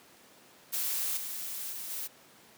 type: noise with level steps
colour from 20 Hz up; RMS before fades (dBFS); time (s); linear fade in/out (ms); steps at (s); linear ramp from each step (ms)
blue; -32 / -38 / -40 / -37; 0.72-2.08; 20; 1.17 / 1.72 / 1.9; 2
effects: pink hiss -57 dBFS RMS until 2.57 s + high-pass 200 Hz 12 dB/octave